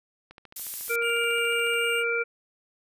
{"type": "click train", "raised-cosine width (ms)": 0.3, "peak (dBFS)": -30, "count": 21, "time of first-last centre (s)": [0.31, 1.739], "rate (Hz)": 14}
{"type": "noise", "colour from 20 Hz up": "violet", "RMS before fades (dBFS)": -31, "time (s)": [0.56, 0.96], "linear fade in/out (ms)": 5}
{"type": "harmonic tone", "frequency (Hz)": 467.6, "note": "A#4", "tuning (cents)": 5, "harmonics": [1, 3, 5], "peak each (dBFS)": [-28, -28, -28], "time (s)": [0.89, 2.24], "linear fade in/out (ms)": 20}
{"type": "tone with vibrato", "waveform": "square", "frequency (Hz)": 2810, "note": "F7", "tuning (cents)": 10, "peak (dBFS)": -30, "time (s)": [1.01, 2.04], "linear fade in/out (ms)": 50, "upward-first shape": "triangle", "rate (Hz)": 6.2, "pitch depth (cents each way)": 14}
{"effects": ["resampled to 32000 Hz"]}